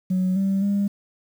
sine tone with pitch steps, 185.1 / 194.3 / 200.8 Hz, F#3 / G3 / G3, +1 / -15 / +42 cents, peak -17 dBFS, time 0.1-0.88 s, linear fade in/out 10 ms, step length 260 ms, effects tanh soft clip ceiling -16 dBFS + 8-bit

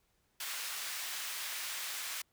pink high-pass noise, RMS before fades -40 dBFS, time 0.4-2.22 s, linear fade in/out 5 ms, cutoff 1600 Hz, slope 12 dB/octave, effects pink hiss -75 dBFS RMS until 2.32 s

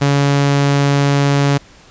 sawtooth tone, 141.3 Hz, C#3, 34 cents sharp, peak -7 dBFS, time 0.01-1.58 s, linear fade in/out 10 ms, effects pink hiss -44 dBFS RMS until 1.9 s + resampled to 16000 Hz

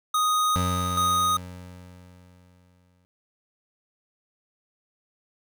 square tone with tremolo, 1244.5 Hz, D#6, in tune, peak -21 dBFS, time 0.14-1.37 s, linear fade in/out 5 ms, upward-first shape square, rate 1.2 Hz, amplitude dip 55%
25% pulse tone with exponential decay, 90 Hz, F#2, 47 cents flat, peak -19 dBFS, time 0.56-3.05 s, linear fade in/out 0 ms, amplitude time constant 540 ms
effects none

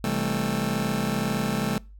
sawtooth chord, A minor seventh, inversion first, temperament just, 132 / 165 / 198 / 220 Hz, C3 / E3 / G3 / A3, +16 / +2 / +18 / 0 cents, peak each -27 / -28 / -25 / -24 dBFS, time 0.04-1.78 s, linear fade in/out 2 ms, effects noise-tail reverb RT60 0.3 s tail -24 dB re dry + added 50 Hz sine -43 dBFS peak until 1.99 s

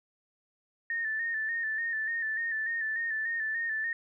sine tone with vibrato, 1800 Hz, A6, 39 cents sharp, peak -29 dBFS, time 0.9-3.93 s, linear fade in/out 2 ms, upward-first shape square, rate 3.4 Hz, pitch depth 42 cents each way, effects none

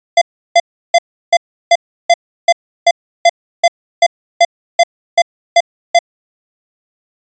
square tone bursts, 686 Hz, F5, 31 cents flat, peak -5 dBFS, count 16, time 0.17-5.99 s, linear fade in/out 5 ms, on 45 ms, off 340 ms, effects resampled to 16000 Hz

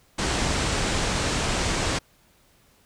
pink low-pass noise, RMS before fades -25 dBFS, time 0.18-1.99 s, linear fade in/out 10 ms, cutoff 8700 Hz, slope 48 dB/octave, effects pink hiss -60 dBFS RMS until 2.85 s

